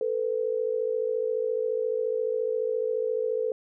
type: tone pair together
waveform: sine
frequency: 444 / 498.4 Hz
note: A4 / B4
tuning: +16 / +16 cents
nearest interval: major second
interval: 200 cents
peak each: -27 / -28 dBFS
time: 0.01-3.52 s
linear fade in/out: 2 ms
effects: none